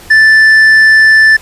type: tone with tanh clipping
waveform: sine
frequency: 1760 Hz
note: A6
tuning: in tune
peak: -3 dBFS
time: 0.1-1.37 s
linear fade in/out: 10 ms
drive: 5 dB
effects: pink hiss -34 dBFS RMS until 1.41 s + resampled to 32000 Hz